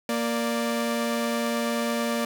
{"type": "tone pair together", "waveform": "sawtooth", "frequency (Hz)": [233.1, 587.3], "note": ["A#3", "D5"], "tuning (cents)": [0, 0], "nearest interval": "octave + major third", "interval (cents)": 1600, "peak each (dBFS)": [-22, -25], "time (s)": [0.09, 2.25], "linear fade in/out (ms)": 2, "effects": []}